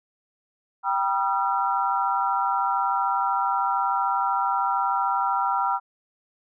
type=tone cluster; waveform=sine; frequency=784 / 965 / 1225 / 1358 Hz; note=G5 / B5 / D#6 / F6; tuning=0 / -40 / -27 / -49 cents; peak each=-26 / -25 / -31 / -26 dBFS; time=0.83-5.8 s; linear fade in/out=50 ms; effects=none